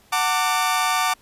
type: chord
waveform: sawtooth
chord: D major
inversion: first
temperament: equal with one note detuned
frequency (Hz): 740 / 901.6 / 1174.7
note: F#5 / A5 / D6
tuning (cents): 0 / +42 / 0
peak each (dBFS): -20 / -21 / -18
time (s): 0.12-1.14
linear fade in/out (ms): 10
effects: pink hiss -55 dBFS RMS until 1.21 s + resampled to 32000 Hz